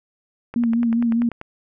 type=click train; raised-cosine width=0.5 ms; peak=-18 dBFS; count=10; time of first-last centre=0.54-1.414 s; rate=10.3 Hz
type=tone with vibrato; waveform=sine; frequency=233.1 Hz; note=A#3; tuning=in tune; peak=-16 dBFS; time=0.56-1.29 s; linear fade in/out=2 ms; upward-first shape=sine; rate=4.9 Hz; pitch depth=40 cents each way
effects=none